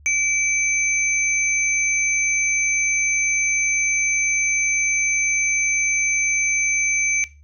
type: tone pair together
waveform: sine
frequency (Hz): 2318 / 6194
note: D7 / G8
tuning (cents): -23 / -22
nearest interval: octave + perfect fourth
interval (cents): 1701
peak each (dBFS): -18 / -22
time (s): 0.06-7.24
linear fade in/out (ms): 0
effects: noise-tail reverb RT60 0.3 s tail -18 dB re dry + added 73 Hz sine -45 dBFS peak until 7.43 s